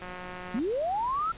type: click train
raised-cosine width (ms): 0.5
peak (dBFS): -26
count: 104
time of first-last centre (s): 0.02-0.589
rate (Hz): 181
type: linear sweep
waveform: sine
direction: up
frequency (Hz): 196 to 1364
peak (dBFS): -26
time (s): 0.54-1.32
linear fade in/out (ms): 5
effects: pink hiss -47 dBFS RMS until 1.37 s + resampled to 8000 Hz